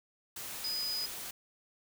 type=tone in noise; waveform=sine; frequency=4978 Hz; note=D#8; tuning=in tune; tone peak=-33 dBFS; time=0.64-1.06 s; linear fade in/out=5 ms; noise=white; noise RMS=-42 dBFS; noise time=0.36-1.31 s; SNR=+6 dB; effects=none